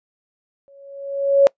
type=tone with exponential growth; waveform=sine; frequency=556 Hz; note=C#5; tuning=5 cents sharp; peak=-6 dBFS; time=0.68-1.47 s; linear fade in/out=0 ms; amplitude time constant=170 ms; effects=noise-tail reverb RT60 0.1 s tail -24 dB re dry + resampled to 16000 Hz